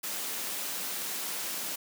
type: high-pass noise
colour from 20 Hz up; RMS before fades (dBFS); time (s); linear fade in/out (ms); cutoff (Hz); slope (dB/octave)
white; -35; 0.03-1.76; 10; 160; 96
effects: none